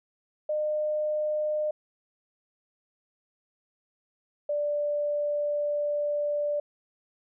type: tone pair in turn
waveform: sine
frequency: 607 / 587.3 Hz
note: D#5 / D5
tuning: -43 / 0 cents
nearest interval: minor second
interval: 57 cents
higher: first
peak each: -25 dBFS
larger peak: neither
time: 0.49-1.71 / 4.49-6.6 s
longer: second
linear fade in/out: 5 ms
effects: none